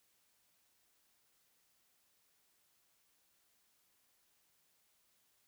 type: silence
effects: white hiss -75 dBFS RMS until 5.47 s